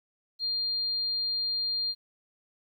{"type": "tone", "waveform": "sine", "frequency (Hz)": 4200, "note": "C8", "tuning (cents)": 6, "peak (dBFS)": -27, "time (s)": [0.39, 1.95], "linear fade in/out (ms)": 50, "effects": ["11-bit"]}